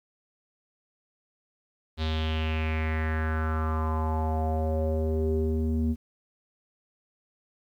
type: tone with low-pass filter sweep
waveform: square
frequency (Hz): 79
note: D#2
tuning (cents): +27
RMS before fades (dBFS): -27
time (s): 1.97-5.96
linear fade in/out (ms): 50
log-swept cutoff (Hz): 3900 to 260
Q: 4.6
effects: 10-bit